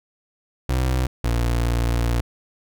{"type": "tone pair in turn", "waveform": "30% pulse", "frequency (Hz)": [63.7, 58.59], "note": ["C2", "A#1"], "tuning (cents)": [-46, 9], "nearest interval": "minor second", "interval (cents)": 145, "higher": "first", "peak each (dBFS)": -16, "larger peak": "neither", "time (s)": [[0.69, 1.07], [1.24, 2.21]], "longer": "second", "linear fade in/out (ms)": 5, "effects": []}